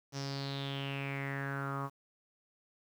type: tone with low-pass filter sweep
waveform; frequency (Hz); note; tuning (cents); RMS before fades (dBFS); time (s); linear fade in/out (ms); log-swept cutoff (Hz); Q
sawtooth; 138.3; C#3; -4; -38; 0.12-1.9; 50; 5800 to 1100; 6.6
effects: 10-bit